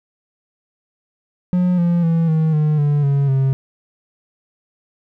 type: tone with pitch steps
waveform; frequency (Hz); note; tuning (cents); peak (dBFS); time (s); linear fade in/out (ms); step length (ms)
triangle; 179.7 / 172.38 / 165.36 / 158.62 / 152.16 / 145.96 / 140.02 / 134.31; F3 / F3 / E3 / D#3 / D#3 / D3 / C#3 / C3; +50 / -22 / +6 / +34 / -38 / -10 / +18 / +46; -11; 1.53-3.53; 0; 250
effects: none